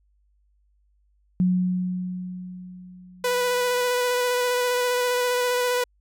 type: tone with exponential decay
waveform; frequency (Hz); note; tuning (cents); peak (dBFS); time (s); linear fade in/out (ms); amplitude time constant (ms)
sine; 182; F#3; -28; -16; 1.4-3.89; 0; 540
type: tone with vibrato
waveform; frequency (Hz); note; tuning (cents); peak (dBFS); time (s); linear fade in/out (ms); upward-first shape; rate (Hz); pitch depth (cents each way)
sawtooth; 493.9; B4; 0; -17; 3.24-5.84; 5; square; 15; 12
effects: added 50 Hz sine -61 dBFS peak until 6 s